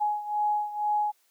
sine beating tone pair, 837 / 839.1 Hz, G#5 / G#5, +13 / +18 cents, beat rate 2.1 Hz, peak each -26 / -30 dBFS, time 0-1.12 s, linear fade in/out 20 ms, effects white hiss -67 dBFS RMS until 1.3 s + high-pass 400 Hz 12 dB/octave

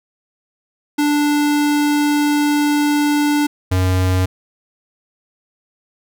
square tone pair in turn, 293.7 / 92.51 Hz, D4 / F#2, 0 / 0 cents, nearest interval octave + minor sixth, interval 2000 cents, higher first, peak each -14 dBFS, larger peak neither, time 0.98-3.47 / 3.71-4.26 s, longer first, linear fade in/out 10 ms, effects none

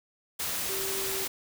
sine tone in noise, 386.6 Hz, G4, 24 cents flat, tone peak -36 dBFS, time 0.69-1.25 s, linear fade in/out 10 ms, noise white, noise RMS -32 dBFS, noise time 0.39-1.28 s, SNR -7 dB, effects none

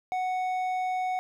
sine tone with hard clipping, 740 Hz, F#5, in tune, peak -28 dBFS, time 0.12-1.19 s, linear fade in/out 0 ms, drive 6 dB, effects none

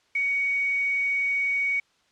sine tone with quantisation, 2242 Hz, C#7, 19 cents sharp, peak -22 dBFS, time 0.15-1.8 s, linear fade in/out 5 ms, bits 7, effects white hiss -65 dBFS RMS until 2.11 s + low-pass 5000 Hz 12 dB/octave

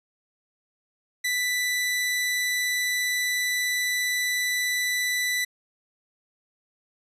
sawtooth tone, 1983 Hz, B6, 7 cents sharp, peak -20 dBFS, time 1.24-5.45 s, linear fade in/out 10 ms, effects resampled to 32000 Hz

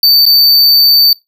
square tone with dropouts, 4572 Hz, D8, 47 cents flat, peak -5 dBFS, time 0.03-1.13 s, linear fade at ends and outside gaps 2 ms, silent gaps 0.255-0.263 s, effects noise-tail reverb RT60 0.2 s tail -21 dB re dry

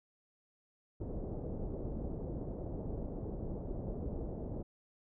pink low-pass noise, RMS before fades -40 dBFS, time 1-4.63 s, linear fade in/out 10 ms, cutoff 580 Hz, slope 24 dB/octave, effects none

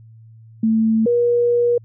sine tone pair in turn, 222 / 478.9 Hz, A3 / A#4, +16 / +47 cents, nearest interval octave + minor second, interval 1331 cents, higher second, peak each -13 dBFS, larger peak neither, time 0.63-1.06 / 1.06-1.78 s, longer second, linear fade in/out 5 ms, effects added 112 Hz sine -41 dBFS peak until 1.84 s

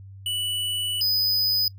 square tone pair in turn, 2960 / 4998 Hz, F#7 / D#8, 0 / +7 cents, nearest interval major sixth, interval 907 cents, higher second, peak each -25 / -20 dBFS, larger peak second, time 0.26-1.01 / 1.01-1.68 s, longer first, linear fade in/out 2 ms, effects noise-tail reverb RT60 0.1 s tail -22 dB re dry + added 97 Hz sine -40 dBFS peak until 1.78 s

